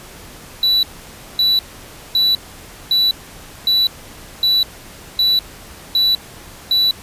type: tone bursts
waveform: triangle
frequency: 3951 Hz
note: B7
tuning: in tune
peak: -10 dBFS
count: 9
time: 0.63-6.91 s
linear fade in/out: 2 ms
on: 200 ms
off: 560 ms
effects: pink hiss -38 dBFS RMS until 7.02 s + resampled to 32000 Hz